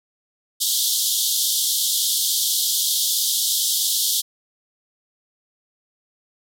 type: band-pass noise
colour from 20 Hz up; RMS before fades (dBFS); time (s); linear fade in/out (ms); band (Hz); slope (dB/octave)
pink; -21; 0.6-4.22; 20; 3200 to 16000; 96
effects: none